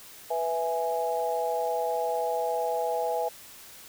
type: chord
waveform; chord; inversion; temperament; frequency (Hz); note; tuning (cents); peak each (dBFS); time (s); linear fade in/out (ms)
sine; E major; second; equal; 493.9 / 659.3 / 830.6; B4 / E5 / G#5; 0 / 0 / 0; -30; 0.3-3.29; 10
effects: white hiss -48 dBFS RMS until 3.88 s